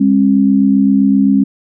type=tone pair together; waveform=sine; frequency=202.3 / 270 Hz; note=G#3 / C#4; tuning=-45 / -45 cents; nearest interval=perfect fourth; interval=500 cents; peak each=-10 dBFS; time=0-1.44 s; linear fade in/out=10 ms; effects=none